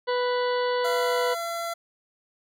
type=harmonic tone; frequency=493.9 Hz; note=B4; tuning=in tune; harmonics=1 / 2 / 3 / 4 / 6 / 7 / 8 / 9; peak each=-24 / -29 / -35 / -37 / -40 / -42 / -44 / -40 dBFS; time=0.07-1.35 s; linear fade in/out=20 ms
type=tone with pitch glide; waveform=25% pulse; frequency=682 to 678.1 Hz; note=F5 to E5; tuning=-41 to +49 cents; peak=-25 dBFS; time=0.84-1.74 s; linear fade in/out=10 ms; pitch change=-10 cents; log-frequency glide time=0.95-1.48 s
effects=none